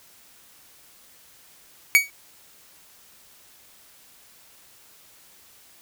45% pulse tone with exponential decay, 2254 Hz, C#7, 28 cents sharp, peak -8 dBFS, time 1.95-2.1 s, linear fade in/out 0 ms, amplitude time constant 32 ms, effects white hiss -53 dBFS RMS until 5.81 s

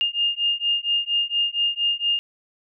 sine beating tone pair, 2822 / 2826.3 Hz, F7 / F7, +17 / +20 cents, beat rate 4.3 Hz, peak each -23 / -23 dBFS, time 0.01-2.19 s, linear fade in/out 0 ms, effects none

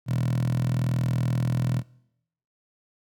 10% pulse tone with high-pass filter, 41 Hz, E1, 9 cents flat, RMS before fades -25 dBFS, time 0.06-1.83 s, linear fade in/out 50 ms, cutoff 130 Hz, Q 6.8, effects noise-tail reverb RT60 0.8 s tail -23 dB re dry

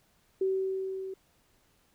sine tone with level ramp, 381.6 Hz, G4, 47 cents flat, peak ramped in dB -24 to -36 dBFS, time 0.41-1.14 s, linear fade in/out 5 ms, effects pink hiss -68 dBFS RMS until 1.94 s

